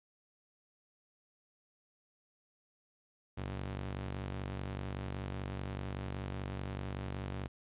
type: ring-modulated tone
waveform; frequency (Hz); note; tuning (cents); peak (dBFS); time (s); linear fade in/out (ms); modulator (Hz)
sawtooth; 96; G2; -36; -31; 3.37-7.48; 10; 25.5
effects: resampled to 8000 Hz + 12-bit